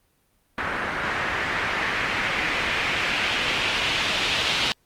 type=noise with low-pass filter sweep; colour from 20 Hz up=white; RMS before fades=-25 dBFS; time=0.58-4.72 s; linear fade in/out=0 ms; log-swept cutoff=1600 to 3400 Hz; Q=1.9; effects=pink hiss -66 dBFS RMS until 4.85 s + Opus 32 kbps